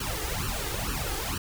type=noise with flanger; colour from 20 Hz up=pink; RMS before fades=-31 dBFS; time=0-1.38 s; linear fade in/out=5 ms; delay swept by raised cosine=0.69 to 2.49 ms; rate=2.2 Hz; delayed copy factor=+0.9; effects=none